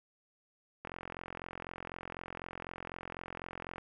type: click train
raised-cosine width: 0.5 ms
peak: -26 dBFS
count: 130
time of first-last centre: 0.85-3.782 s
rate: 44 Hz
effects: none